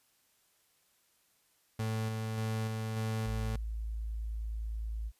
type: tone with tremolo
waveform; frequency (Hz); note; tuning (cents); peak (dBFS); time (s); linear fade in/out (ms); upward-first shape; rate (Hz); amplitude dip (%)
35% pulse; 110.5; A2; +8; -30; 1.79-3.56; 5; square; 1.7; 25
type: tone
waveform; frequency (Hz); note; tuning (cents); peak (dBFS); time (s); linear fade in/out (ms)
sine; 54.8; A1; -6; -34; 3.24-5.12; 50
effects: white hiss -71 dBFS RMS until 5.19 s + resampled to 32000 Hz